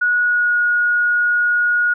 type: tone with pitch glide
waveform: sine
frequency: 1459 to 1445.6 Hz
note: F#6 to F#6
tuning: -25 to -41 cents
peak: -13 dBFS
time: 0.01-1.94 s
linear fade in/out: 10 ms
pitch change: -16 cents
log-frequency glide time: 0.21-0.58 s
effects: none